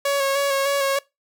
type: tone with vibrato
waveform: sawtooth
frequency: 554.4 Hz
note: C#5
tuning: in tune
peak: -15 dBFS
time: 0.05-0.99 s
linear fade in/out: 5 ms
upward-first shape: square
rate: 3.3 Hz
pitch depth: 22 cents each way
effects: noise-tail reverb RT60 0.2 s tail -21 dB re dry